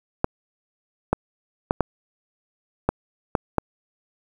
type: clicks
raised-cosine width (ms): 1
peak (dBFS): -4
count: 7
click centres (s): 0.244 / 1.13 / 1.709 / 1.807 / 2.89 / 3.352 / 3.583
effects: 7-bit